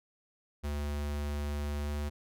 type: tone with pitch glide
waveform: square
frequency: 73 to 73.51 Hz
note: D2 to D2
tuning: -10 to +2 cents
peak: -33 dBFS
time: 0.63-2.1 s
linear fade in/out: 20 ms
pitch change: +12 cents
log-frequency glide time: 1.83-1.89 s
effects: none